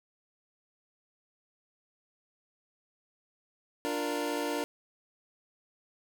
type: chord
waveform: 25% pulse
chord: Bb major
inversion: first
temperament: equal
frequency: 293.7 / 349.2 / 466.2 Hz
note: D4 / F4 / Bb4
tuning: 0 / 0 / 0 cents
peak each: -30 / -34 / -31 dBFS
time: 3.85-4.64 s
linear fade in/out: 0 ms
effects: none